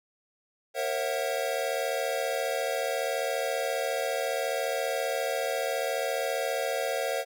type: chord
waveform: square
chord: F# dominant seventh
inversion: first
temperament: equal with one note detuned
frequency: 466.2 / 540.8 / 659.3 / 740 Hz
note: A#4 / C#5 / E5 / F#5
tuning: 0 / -43 / 0 / 0 cents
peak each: -35 / -32 / -34 / -36 dBFS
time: 0.74-7.25 s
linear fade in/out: 50 ms
effects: none